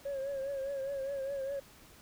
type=tone with vibrato; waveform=sine; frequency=548 Hz; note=C#5; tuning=20 cents flat; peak=-32 dBFS; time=0.05-1.6 s; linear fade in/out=10 ms; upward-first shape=triangle; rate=4.9 Hz; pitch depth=65 cents each way; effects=tanh soft clip ceiling -32 dBFS + pink hiss -57 dBFS RMS until 2.01 s